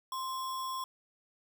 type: tone with sample-and-hold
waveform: sine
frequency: 1046.5 Hz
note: C6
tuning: in tune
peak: -34 dBFS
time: 0.12-0.84 s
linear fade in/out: 2 ms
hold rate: 4410 Hz
effects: none